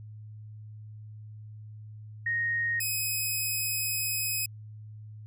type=tone pair in turn; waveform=sine / 5% pulse; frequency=1864.7 / 2535 Hz; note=A#6 / D#7; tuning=0 / +32 cents; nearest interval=perfect fourth; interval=532 cents; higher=second; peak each=-26 / -19 dBFS; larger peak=second; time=2.26-2.8 / 2.8-4.46 s; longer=second; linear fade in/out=5 ms; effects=added 107 Hz sine -42 dBFS peak until 5.26 s